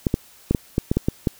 clicks, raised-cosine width 3 ms, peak -5 dBFS, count 9, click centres 0.068 / 0.141 / 0.51 / 0.548 / 0.781 / 0.915 / 0.97 / 1.085 / 1.272 s, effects white hiss -50 dBFS RMS until 1.39 s

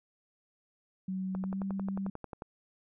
sine tone with pitch glide, 188.4 to 194.59 Hz, F#3 to G3, +32 to -12 cents, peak -32 dBFS, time 1.08-2.1 s, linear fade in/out 5 ms, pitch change +56 cents, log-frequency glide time 1.39-1.61 s
click train, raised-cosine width 1 ms, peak -26 dBFS, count 13, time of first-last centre 1.35-2.421 s, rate 11.2 Hz
effects none

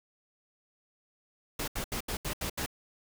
pink noise bursts, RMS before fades -34 dBFS, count 7, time 1.59-2.662 s, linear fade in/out 5 ms, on 88 ms, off 76 ms, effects none

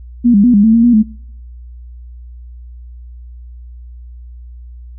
sine tone with pitch steps, 240.1 / 201.7 / 244.7 / 203.2 / 222.5 / 230.6 / 240.5 / 215.6 Hz, B3 / G3 / B3 / G#3 / A3 / A#3 / B3 / A3, -49 / +50 / -16 / -38 / +20 / -19 / -46 / -35 cents, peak -5 dBFS, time 0.24-1.032 s, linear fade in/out 20 ms, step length 99 ms, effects noise-tail reverb RT60 0.7 s tail -26 dB re dry + added 60 Hz sine -30 dBFS peak until 4.98 s

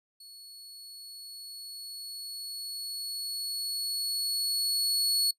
sawtooth tone with level ramp, 4384 Hz, C#8, 20 cents flat, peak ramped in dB -45 to -21 dBFS, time 0.2-5.31 s, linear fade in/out 5 ms, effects noise-tail reverb RT60 0.1 s tail -21 dB re dry + resampled to 32000 Hz

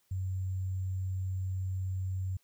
sine tone with sample-and-hold, 93.6 Hz, F#2, 20 cents sharp, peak -31 dBFS, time 0.11-2.37 s, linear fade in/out 5 ms, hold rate 7350 Hz, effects white hiss -72 dBFS RMS until 2.43 s

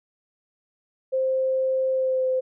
sine tone with pitch glide, 524 to 516.5 Hz, C5 to C5, +2 to -22 cents, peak -20 dBFS, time 1.12-2.41 s, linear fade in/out 20 ms, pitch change -24 cents, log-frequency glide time 1.92-2.27 s, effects none

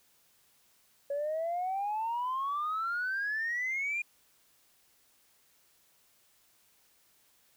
sine exponential sweep, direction up, 558 to 2438 Hz, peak -29 dBFS, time 1.1-4.02 s, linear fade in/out 5 ms, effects tanh soft clip ceiling -27 dBFS + white hiss -67 dBFS RMS until 7.56 s

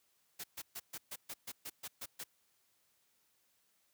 white noise bursts, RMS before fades -44 dBFS, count 11, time 0.39-2.24 s, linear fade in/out 10 ms, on 50 ms, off 130 ms, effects white hiss -75 dBFS RMS until 3.93 s + high-pass 60 Hz 12 dB/octave

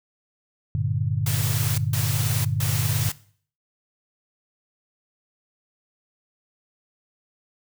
sine chord, G minor, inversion none, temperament equal, 98 / 116.54 / 146.83 Hz, G2 / Bb2 / D3, 0 / 0 / 0 cents, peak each -26 dBFS, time 0.75-3.09 s, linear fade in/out 0 ms
white noise bursts, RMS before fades -29 dBFS, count 3, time 1.26-3.12 s, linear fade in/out 5 ms, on 520 ms, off 150 ms
effects noise-tail reverb RT60 0.5 s tail -19 dB re dry

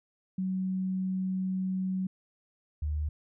sine tone pair in turn, 187.5 / 75.25 Hz, F#3 / D2, +23 / +43 cents, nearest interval octave + major third, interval 1580 cents, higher first, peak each -28 dBFS, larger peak neither, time 0.38-2.07 / 2.82-3.09 s, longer first, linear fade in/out 5 ms, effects none

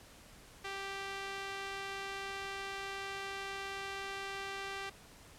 sawtooth tone with band-pass filter, 392 Hz, G4, in tune, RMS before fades -42 dBFS, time 0.64-4.9 s, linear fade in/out 10 ms, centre 2300 Hz, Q 0.76, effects pink hiss -57 dBFS RMS until 5.38 s + low-pass 12000 Hz 12 dB/octave

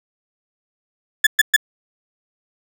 35% pulse tone bursts, 1727 Hz, A6, 33 cents flat, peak -7 dBFS, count 3, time 1.24-1.564 s, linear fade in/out 5 ms, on 28 ms, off 120 ms, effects none

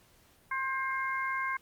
harmonic tone, 531 Hz, C5, 25 cents sharp, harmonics 2 / 3 / 4, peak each -33 / -35 / -36 dBFS, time 0.51-1.57 s, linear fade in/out 5 ms, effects pink hiss -63 dBFS RMS until 1.61 s + Opus 48 kbps

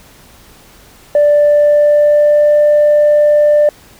sine tone with pitch glide, 587.3 to 593.4 Hz, D5 to D5, 0 to +18 cents, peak -4 dBFS, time 1.15-3.69 s, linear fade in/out 2 ms, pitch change +18 cents, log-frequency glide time 1.3-2.61 s, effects tanh soft clip ceiling -3 dBFS + pink hiss -42 dBFS RMS until 3.99 s

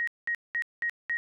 sine tone bursts, 1883 Hz, A#6, 17 cents sharp, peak -26 dBFS, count 5, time 0-1.17 s, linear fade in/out 0 ms, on 74 ms, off 200 ms, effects none

